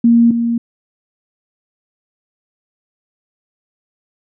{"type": "tone pair in turn", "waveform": "sine", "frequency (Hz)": [233.8, 233.8], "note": ["A#3", "A#3"], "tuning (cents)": [5, 5], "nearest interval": "unison", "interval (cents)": 0, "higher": "neither", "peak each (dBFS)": [-6, -13], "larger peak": "first", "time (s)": [[0.04, 0.31], [0.31, 0.58]], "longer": "neither", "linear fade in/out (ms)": 5, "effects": []}